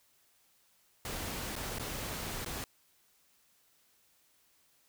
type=noise with dropouts; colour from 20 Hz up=pink; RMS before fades=-39 dBFS; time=1.05-2.64 s; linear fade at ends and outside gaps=1 ms; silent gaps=1.555-1.563 / 1.785-1.796 / 2.447-2.461 s; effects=white hiss -69 dBFS RMS until 4.88 s